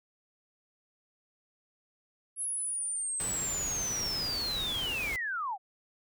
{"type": "linear sweep", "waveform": "sine", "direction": "down", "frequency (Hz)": [10830, 719], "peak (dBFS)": -31, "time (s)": [2.36, 5.58], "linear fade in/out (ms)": 50}
{"type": "noise", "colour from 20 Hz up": "pink", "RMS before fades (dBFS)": -40, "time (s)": [3.2, 5.16], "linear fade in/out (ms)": 0}
{"effects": []}